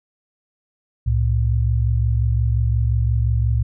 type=tone pair together; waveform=sine; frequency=67 / 112.68 Hz; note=C2 / A2; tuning=+42 / +42 cents; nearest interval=major sixth; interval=900 cents; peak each=-18 dBFS; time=1.06-3.63 s; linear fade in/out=10 ms; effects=none